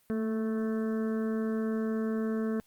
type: harmonic tone with a mistuned harmonic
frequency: 219.7 Hz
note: A3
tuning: 2 cents flat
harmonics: 1 / 2 / 3 / 5 / 6 / 7 / 8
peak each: -29 / -34 / -45 / -48 / -49 / -50 / -52 dBFS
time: 0.1-2.6 s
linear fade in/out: 0 ms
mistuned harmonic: 1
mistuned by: +23 cents
effects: white hiss -67 dBFS RMS until 2.66 s + Opus 32 kbps